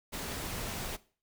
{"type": "noise", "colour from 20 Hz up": "pink", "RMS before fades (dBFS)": -38, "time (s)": [0.12, 0.97], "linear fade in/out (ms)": 20, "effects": ["noise-tail reverb RT60 0.4 s tail -19 dB re dry"]}